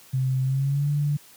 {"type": "tone with pitch glide", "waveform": "sine", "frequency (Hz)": [130.81, 145.98], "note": ["C3", "D3"], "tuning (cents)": [0, -10], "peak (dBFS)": -20, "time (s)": [0.13, 1.17], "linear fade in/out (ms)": 10, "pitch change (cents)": 190, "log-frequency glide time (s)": [0.43, 0.9], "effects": ["white hiss -51 dBFS RMS until 1.36 s", "high-pass 80 Hz 12 dB/octave"]}